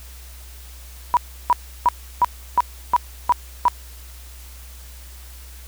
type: tone bursts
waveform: sine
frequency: 975 Hz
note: B5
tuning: 23 cents flat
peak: -11 dBFS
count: 8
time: 1.14-3.682 s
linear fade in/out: 0 ms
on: 29 ms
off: 330 ms
effects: added 62 Hz sine -38 dBFS peak until 5.67 s + white hiss -45 dBFS RMS until 5.67 s